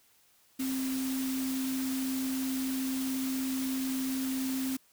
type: tone in noise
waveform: sine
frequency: 263.1 Hz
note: C4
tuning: 10 cents sharp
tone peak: -30 dBFS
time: 0.59-4.77 s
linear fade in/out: 10 ms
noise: white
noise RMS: -40 dBFS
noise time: 0.59-4.77 s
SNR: +7 dB
effects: white hiss -65 dBFS RMS until 4.92 s